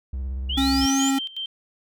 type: tone with vibrato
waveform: triangle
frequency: 65.41 Hz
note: C2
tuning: in tune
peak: -24 dBFS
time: 0.13-0.86 s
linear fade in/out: 5 ms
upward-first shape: square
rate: 17 Hz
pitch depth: 75 cents each way
type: linear sweep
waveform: sine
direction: up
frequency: 2805 to 7380 Hz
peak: -25 dBFS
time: 0.49-1.11 s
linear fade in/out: 10 ms
type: tone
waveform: square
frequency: 271 Hz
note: C#4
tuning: 39 cents flat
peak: -20 dBFS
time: 0.57-1.19 s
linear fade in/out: 10 ms
type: tone with tremolo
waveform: sine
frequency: 3136 Hz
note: G7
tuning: in tune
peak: -27 dBFS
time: 0.81-1.46 s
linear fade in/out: 5 ms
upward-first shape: square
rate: 5.4 Hz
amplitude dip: 80%
effects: none